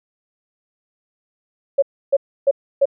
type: tone bursts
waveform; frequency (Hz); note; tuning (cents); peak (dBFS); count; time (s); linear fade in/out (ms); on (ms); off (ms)
sine; 554.4; C#5; 0; -10; 4; 1.78-2.856; 10; 44; 300
effects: none